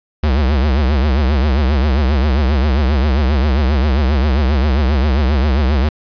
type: tone with vibrato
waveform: square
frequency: 69.6 Hz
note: C#2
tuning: 8 cents sharp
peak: -12 dBFS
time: 0.23-5.89 s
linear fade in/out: 5 ms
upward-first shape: triangle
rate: 7.5 Hz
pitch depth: 220 cents each way
effects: resampled to 11025 Hz + 7-bit